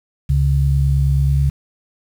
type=tone pair together; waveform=sine; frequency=69.3 / 138.59 Hz; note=C#2 / C#3; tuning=0 / 0 cents; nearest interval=octave; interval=1200 cents; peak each=-15 dBFS; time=0.29-1.5 s; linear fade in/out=10 ms; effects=7-bit